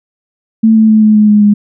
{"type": "tone with pitch steps", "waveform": "sine", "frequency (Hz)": [222.2, 219.5, 216.9, 214.3, 211.7, 209.1, 206.6], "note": ["A3", "A3", "A3", "A3", "G#3", "G#3", "G#3"], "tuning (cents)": [17, -4, -25, -45, 33, 12, -9], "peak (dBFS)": -3, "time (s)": [0.63, 1.54], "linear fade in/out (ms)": 10, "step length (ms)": 130, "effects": []}